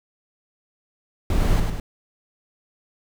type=noise with echo; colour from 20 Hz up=brown; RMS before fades=-20 dBFS; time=1.3-1.6 s; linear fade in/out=2 ms; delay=100 ms; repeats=2; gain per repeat=-4 dB; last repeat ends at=1.8 s; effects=none